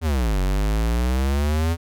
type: exponential two-way sweep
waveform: square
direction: down then up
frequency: 85.1 to 45.81 to 85.1 Hz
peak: -19 dBFS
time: 0.01-1.77 s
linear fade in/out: 50 ms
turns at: 0.4 s
effects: none